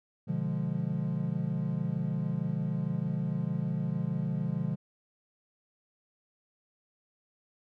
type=chord; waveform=triangle; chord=B diminished seventh; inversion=none; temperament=equal with one note detuned; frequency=123.47 / 148.11 / 174.61 / 207.7 Hz; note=B2 / D3 / F3 / Ab3; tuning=0 / +15 / 0 / 0 cents; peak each=-35 / -31 / -31 / -35 dBFS; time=0.27-4.76 s; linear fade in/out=20 ms; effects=none